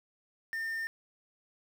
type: tone with quantisation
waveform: triangle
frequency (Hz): 1809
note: A6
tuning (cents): +48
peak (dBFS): -31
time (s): 0.53-0.87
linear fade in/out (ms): 0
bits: 9
effects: none